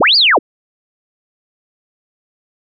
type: linear two-way sweep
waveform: sine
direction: up then down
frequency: 77.78 to 4912 to 170.9 Hz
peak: -7 dBFS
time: 0-0.39 s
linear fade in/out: 10 ms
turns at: 0.16 s
effects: none

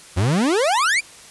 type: exponential sweep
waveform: 40% pulse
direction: up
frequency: 82.3 to 2489 Hz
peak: -15 dBFS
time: 0.16-1.01 s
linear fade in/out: 20 ms
effects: white hiss -43 dBFS RMS until 1.3 s + resampled to 24000 Hz

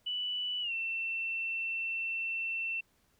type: tone with pitch glide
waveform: sine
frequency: 2967 to 2690 Hz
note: F#7 to E7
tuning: +4 to +34 cents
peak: -32 dBFS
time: 0.06-2.81 s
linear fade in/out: 10 ms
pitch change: -170 cents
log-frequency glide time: 0.61-0.73 s
effects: pink hiss -71 dBFS RMS until 3.19 s

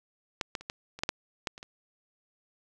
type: clicks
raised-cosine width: 0.2 ms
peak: -12 / -15 / -30 / -17 / -26 / -10 / -10 / -13 / -28 / -26 dBFS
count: 10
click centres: 0.412 / 0.552 / 0.61 / 0.699 / 0.99 / 1.035 / 1.091 / 1.472 / 1.579 / 1.629 s
effects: none

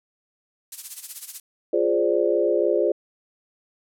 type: noise with tremolo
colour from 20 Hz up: violet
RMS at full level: -28 dBFS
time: 0.72-1.4 s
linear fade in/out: 2 ms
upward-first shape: sine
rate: 16 Hz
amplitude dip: 75%
type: chord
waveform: sine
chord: D half-diminished seventh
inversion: first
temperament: equal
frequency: 349.2 / 415.3 / 523.3 / 587.3 Hz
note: F4 / Ab4 / C5 / D5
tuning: 0 / 0 / 0 / 0 cents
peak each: -23 / -23 / -24 / -24 dBFS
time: 1.73-2.92 s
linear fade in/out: 5 ms
effects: low-pass 11000 Hz 12 dB/octave

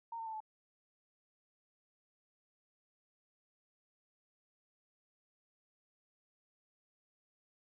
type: tone with pitch steps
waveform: sine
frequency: 922 / 903.5 / 885.5 / 867.7 Hz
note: A#5 / A5 / A5 / A5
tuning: -19 / +46 / +11 / -24 cents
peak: -40 dBFS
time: 0.12-0.404 s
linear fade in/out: 5 ms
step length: 71 ms
effects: none

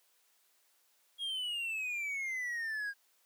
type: exponential sweep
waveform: triangle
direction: down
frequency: 3300 to 1610 Hz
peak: -33 dBFS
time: 1.18-2.94 s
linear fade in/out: 50 ms
effects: white hiss -71 dBFS RMS until 3.25 s + high-pass 400 Hz 12 dB/octave

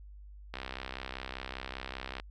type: click train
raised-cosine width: 0.3 ms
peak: -22 dBFS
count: 109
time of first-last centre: 0.54-2.199 s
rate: 65.1 Hz
effects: added 50 Hz sine -47 dBFS peak until 2.3 s

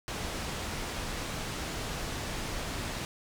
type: low-pass noise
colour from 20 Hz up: pink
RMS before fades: -36 dBFS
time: 0.08-3.05 s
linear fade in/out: 0 ms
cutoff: 8100 Hz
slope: 12 dB/octave
effects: none

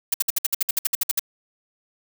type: noise bursts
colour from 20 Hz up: blue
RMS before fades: -20 dBFS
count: 14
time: 0.12-1.195 s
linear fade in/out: 5 ms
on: 22 ms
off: 59 ms
effects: none

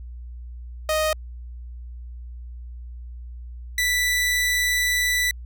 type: tone pair in turn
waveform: sawtooth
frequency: 622.3 / 1975.7 Hz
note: D#5 / B6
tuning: 0 / 0 cents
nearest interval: octave + minor sixth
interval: 2000 cents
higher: second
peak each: -16 dBFS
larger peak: neither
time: 0.89-1.13 / 3.78-5.31 s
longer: second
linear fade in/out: 2 ms
effects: added 60 Hz sine -34 dBFS peak until 5.45 s

